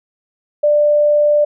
sine tone, 592 Hz, D5, 14 cents sharp, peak -9 dBFS, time 0.63-1.45 s, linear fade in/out 10 ms, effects none

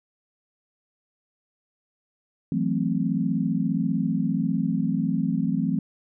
sine chord, F# half-diminished seventh, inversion third, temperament equal, 164.81 / 185 / 220 / 261.6 Hz, E3 / F#3 / A3 / C4, 0 / 0 / 0 / 0 cents, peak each -27 dBFS, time 2.52-5.79 s, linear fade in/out 2 ms, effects none

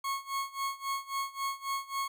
40% pulse tone with tremolo, 1096 Hz, C#6, 20 cents flat, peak -29 dBFS, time 0.04-2.08 s, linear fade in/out 5 ms, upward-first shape sine, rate 3.7 Hz, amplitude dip 90%, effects none

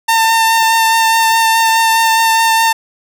sawtooth tone with vibrato, 902 Hz, A5, 43 cents sharp, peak -5 dBFS, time 0.08-2.73 s, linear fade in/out 10 ms, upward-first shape sine, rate 4.8 Hz, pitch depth 14 cents each way, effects none

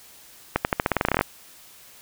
accelerating click train, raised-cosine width 0.5 ms, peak -4 dBFS, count 15, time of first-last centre 0.56-1.211 s, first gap 89 ms, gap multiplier 0.89, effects white hiss -49 dBFS RMS until 2.01 s

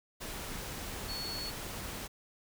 sine tone in noise, 4397 Hz, C#8, 15 cents flat, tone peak -38 dBFS, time 1.08-1.51 s, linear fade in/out 20 ms, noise pink, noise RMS -41 dBFS, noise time 0.2-2.08 s, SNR 0 dB, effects none

